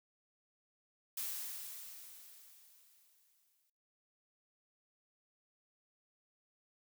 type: noise with exponential decay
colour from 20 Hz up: blue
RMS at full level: -39 dBFS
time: 1.17-3.7 s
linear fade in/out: 5 ms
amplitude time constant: 550 ms
effects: noise-tail reverb RT60 0.8 s tail -24 dB re dry